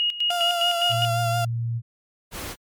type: tone with tremolo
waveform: sine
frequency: 2875 Hz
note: F7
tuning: 50 cents sharp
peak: -19 dBFS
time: 0-1.05 s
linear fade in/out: 0 ms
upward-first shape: square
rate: 4.9 Hz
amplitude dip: 75%
type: tone with vibrato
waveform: 35% pulse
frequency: 693 Hz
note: F5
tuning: 14 cents flat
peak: -21 dBFS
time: 0.3-1.45 s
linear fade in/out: 5 ms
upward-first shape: triangle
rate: 5.8 Hz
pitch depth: 33 cents each way
type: tone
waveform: sine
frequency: 116.54 Hz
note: A#2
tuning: in tune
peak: -23 dBFS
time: 0.89-1.82 s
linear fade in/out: 50 ms
type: noise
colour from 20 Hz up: pink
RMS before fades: -33 dBFS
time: 2.31-2.56 s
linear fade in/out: 50 ms
effects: MP3 96 kbps